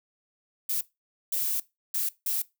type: noise bursts at uneven times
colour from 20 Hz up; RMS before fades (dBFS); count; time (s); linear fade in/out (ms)
violet; -28; 4; 0.69-0.81 / 1.32-1.6 / 1.94-2.09 / 2.26-2.42; 5
effects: noise-tail reverb RT60 0.2 s tail -19 dB re dry